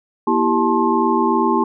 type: tone cluster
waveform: sine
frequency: 240.1 / 327.9 / 390.7 / 873 / 1063 Hz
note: B3 / E4 / G4 / A5 / C6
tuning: -49 / -9 / -6 / -14 / +27 cents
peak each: -20 dBFS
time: 0.27-1.64 s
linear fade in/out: 5 ms
effects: none